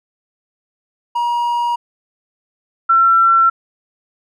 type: tone pair in turn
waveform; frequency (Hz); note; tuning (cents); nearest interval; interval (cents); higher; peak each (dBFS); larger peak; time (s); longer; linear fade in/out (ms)
triangle / sine; 953 / 1351.1; A#5 / E6; +38 / +42; tritone; 604; second; -13 / -8; second; 1.15-1.76 / 2.89-3.5; neither; 10
effects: none